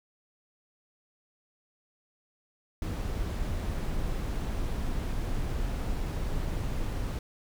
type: noise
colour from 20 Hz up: brown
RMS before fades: -31 dBFS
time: 2.82-7.19 s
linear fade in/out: 2 ms
effects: none